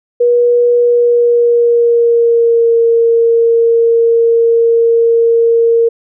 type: tone with pitch glide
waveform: sine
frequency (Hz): 481.8 to 462.2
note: B4 to A#4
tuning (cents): -43 to -15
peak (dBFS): -6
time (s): 0.2-5.89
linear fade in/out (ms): 10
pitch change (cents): -72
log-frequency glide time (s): 0.75-2.77
effects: none